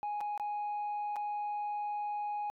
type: tone with dropouts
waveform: sine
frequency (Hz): 830.6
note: G#5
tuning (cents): 0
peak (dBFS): -31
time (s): 0.03-2.5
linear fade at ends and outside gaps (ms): 0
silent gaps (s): 0.206-0.211 / 0.377-0.398 / 1.159-1.165
effects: tanh soft clip ceiling -32 dBFS